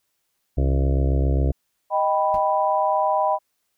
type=harmonic tone; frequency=67.4 Hz; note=C#2; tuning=48 cents flat; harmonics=1 / 2 / 4 / 5 / 6 / 7 / 8 / 9 / 10; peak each=-18 / -24 / -30 / -32 / -34 / -35 / -36 / -37 / -38 dBFS; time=0.57-1.52 s; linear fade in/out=10 ms
type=chord; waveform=sine; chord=Eb augmented; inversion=none; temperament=equal; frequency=622.3 / 784 / 987.8 Hz; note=Eb5 / G5 / B5; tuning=0 / 0 / 0 cents; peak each=-22 dBFS; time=1.9-3.39 s; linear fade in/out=50 ms
type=noise with exponential decay; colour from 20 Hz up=brown; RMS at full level=-28 dBFS; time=2.34-2.44 s; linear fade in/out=2 ms; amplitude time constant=20 ms
effects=white hiss -73 dBFS RMS until 3.77 s